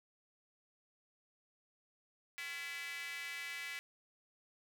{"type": "tone with high-pass filter", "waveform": "square", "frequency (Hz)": 154, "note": "D#3", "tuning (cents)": -17, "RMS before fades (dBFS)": -44, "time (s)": [2.38, 3.79], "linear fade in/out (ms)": 0, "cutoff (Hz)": 2100, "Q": 4.3, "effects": []}